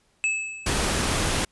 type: tone with exponential decay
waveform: square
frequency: 2606 Hz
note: E7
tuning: 20 cents flat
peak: -20 dBFS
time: 0.24-1.07 s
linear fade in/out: 0 ms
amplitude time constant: 180 ms
type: noise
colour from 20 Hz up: pink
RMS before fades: -24 dBFS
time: 0.66-1.45 s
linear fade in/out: 5 ms
effects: pink hiss -65 dBFS RMS until 1.51 s + resampled to 24000 Hz